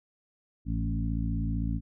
harmonic tone with a mistuned harmonic, 55.6 Hz, A1, 19 cents sharp, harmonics 1 / 2 / 3 / 4 / 5, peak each -30 / -33 / -35 / -36 / -37 dBFS, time 0.65-1.81 s, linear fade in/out 50 ms, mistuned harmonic 3, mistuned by +20 cents, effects none

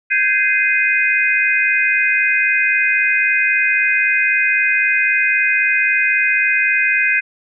sine chord, Ab major seventh, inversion third, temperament just, 1557.4 / 1661.2 / 2077 / 2492 Hz, G6 / Ab6 / C7 / Eb7, -12 / 0 / -13 / +2 cents, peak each -19 / -21 / -18 / -16 dBFS, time 0.1-7.21 s, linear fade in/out 20 ms, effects none

